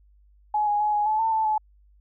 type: tone with pitch steps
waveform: sine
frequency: 844 / 828 / 843 / 833 / 862 / 896 / 880 / 859 Hz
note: G#5 / G#5 / G#5 / G#5 / A5 / A5 / A5 / A5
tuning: +28 / -5 / +26 / +5 / -36 / +31 / 0 / -42 cents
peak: -20 dBFS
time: 0.54-1.58 s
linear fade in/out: 5 ms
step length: 130 ms
effects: added 50 Hz sine -54 dBFS peak until 2 s